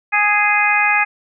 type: harmonic tone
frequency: 415.3 Hz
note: G#4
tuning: in tune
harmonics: 2 / 3 / 4 / 5 / 6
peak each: -19 / -22 / -19 / -18 / -17 dBFS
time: 0.12-1.05 s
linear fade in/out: 20 ms
effects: none